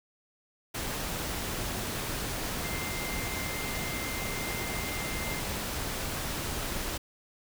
sine tone in noise, 2093 Hz, C7, in tune, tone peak -39 dBFS, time 2.64-5.4 s, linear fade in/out 10 ms, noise pink, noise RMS -34 dBFS, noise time 0.74-6.98 s, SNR -8 dB, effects none

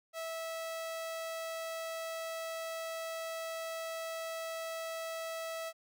sawtooth tone, 653 Hz, E5, 17 cents flat, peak -34 dBFS, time 0.13-5.73 s, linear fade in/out 50 ms, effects none

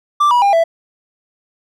triangle tone with pitch steps, 1174.7 / 970.8 / 802.3 / 663.1 Hz, D6 / B5 / G5 / E5, 0 / -30 / +40 / +10 cents, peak -7 dBFS, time 0.2-0.64 s, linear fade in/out 10 ms, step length 110 ms, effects none

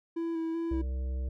triangle tone with vibrato, 329.6 Hz, E4, in tune, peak -28 dBFS, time 0.16-0.82 s, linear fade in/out 10 ms, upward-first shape square, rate 2.6 Hz, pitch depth 17 cents each way
harmonic tone, 64.7 Hz, C2, 19 cents flat, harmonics 1 / 3 / 5 / 7 / 9, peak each -30 / -50 / -52 / -52 / -53 dBFS, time 0.71-1.29 s, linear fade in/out 5 ms
effects none

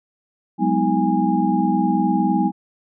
sine tone cluster, 185.4 / 205.1 / 248.8 / 317.9 / 821 Hz, F#3 / G#3 / B3 / D#4 / G#5, +4 / -21 / +13 / +37 / -20 cents, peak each -22 dBFS, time 0.58-2.52 s, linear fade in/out 50 ms, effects none

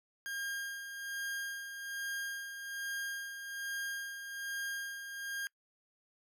40% pulse tone with tremolo, 1613 Hz, G6, 49 cents sharp, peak -35 dBFS, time 0.26-5.47 s, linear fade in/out 0 ms, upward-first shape sine, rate 1.2 Hz, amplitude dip 55%, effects noise-tail reverb RT60 0.1 s tail -25 dB re dry

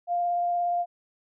sine tone with vibrato, 700 Hz, F5, 4 cents sharp, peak -23 dBFS, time 0.07-0.86 s, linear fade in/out 50 ms, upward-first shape sine, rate 17 Hz, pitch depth 9 cents each way, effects none

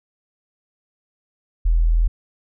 sine tone, 41.2 Hz, E1, in tune, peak -13 dBFS, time 1.65-2.08 s, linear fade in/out 10 ms, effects none

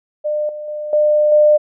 sine tone with level steps, 601 Hz, D5, 40 cents sharp, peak -16 / -25 / -22 / -10 / -7 dBFS, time 0.24-1.58 s, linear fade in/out 20 ms, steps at 0.49 / 0.68 / 0.93 / 1.32 s, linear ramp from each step 2 ms, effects none

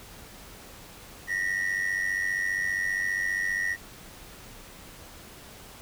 triangle ring-modulated tone, 1890 Hz, A#6, 23 cents sharp, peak -21 dBFS, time 1.27-3.77 s, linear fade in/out 50 ms, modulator 47.5 Hz, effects pink hiss -47 dBFS RMS until 5.81 s

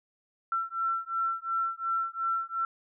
sine beating tone pair, 1346 / 1348.8 Hz, E6 / E6, +36 / +39 cents, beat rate 2.8 Hz, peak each -31 dBFS, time 0.52-2.65 s, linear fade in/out 2 ms, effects none

